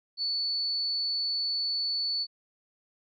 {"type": "tone", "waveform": "sine", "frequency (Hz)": 4460, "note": "C#8", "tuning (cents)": 10, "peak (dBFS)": -27, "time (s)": [0.17, 2.27], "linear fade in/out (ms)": 50, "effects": []}